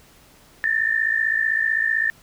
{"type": "tone pair together", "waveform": "sine", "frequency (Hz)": [1758, 1813.7], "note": ["A6", "A#6"], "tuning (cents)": [-2, -48], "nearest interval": "minor second", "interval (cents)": 54, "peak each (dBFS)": -21, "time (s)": [0.64, 2.1], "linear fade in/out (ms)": 0, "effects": ["pink hiss -52 dBFS RMS until 2.22 s"]}